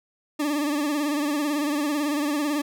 40% pulse tone with vibrato, 293.7 Hz, D4, in tune, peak -22 dBFS, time 0.39-2.62 s, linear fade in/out 10 ms, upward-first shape sine, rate 18 Hz, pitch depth 72 cents each way, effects none

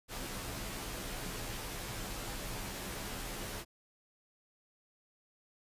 pink noise with comb filter, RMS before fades -41 dBFS, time 0.08-3.65 s, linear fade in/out 50 ms, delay 13 ms, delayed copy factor -0.65, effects resampled to 32000 Hz

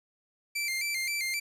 sawtooth tone with vibrato, 2217 Hz, C#7, in tune, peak -26 dBFS, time 0.55-1.4 s, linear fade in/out 10 ms, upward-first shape square, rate 3.8 Hz, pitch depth 88 cents each way, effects resampled to 32000 Hz + 10-bit

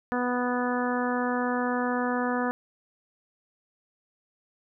harmonic tone, 246.9 Hz, B3, in tune, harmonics 1 / 2 / 3 / 4 / 5 / 6 / 7, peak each -28 / -31 / -33 / -34 / -35 / -36 / -36 dBFS, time 0.12-2.51 s, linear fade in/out 0 ms, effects none

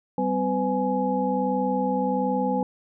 sine tone cluster, 194.3 / 255.6 / 504 / 838 Hz, G3 / C4 / B4 / G#5, -15 / -40 / +35 / +15 cents, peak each -27 dBFS, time 0.18-2.63 s, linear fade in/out 2 ms, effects none

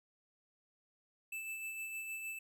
square tone with tremolo, 2637 Hz, E7, in tune, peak -40 dBFS, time 1.32-2.39 s, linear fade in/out 5 ms, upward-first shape sine, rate 6.5 Hz, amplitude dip 35%, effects none

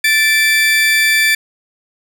35% pulse tone pair together, 1760 / 2330 Hz, A6 / D7, 0 / -14 cents, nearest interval perfect fourth, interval 486 cents, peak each -11 dBFS, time 0.04-1.35 s, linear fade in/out 5 ms, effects none

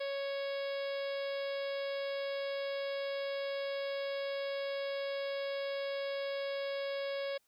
harmonic tone, 554.4 Hz, C#5, in tune, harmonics 1 / 2 / 3 / 4 / 5 / 6 / 7 / 8 / 9, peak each -35 / -50 / -48 / -48 / -53 / -50 / -53 / -55 / -54 dBFS, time 0-7.38 s, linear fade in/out 10 ms, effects white hiss -75 dBFS RMS until 7.47 s

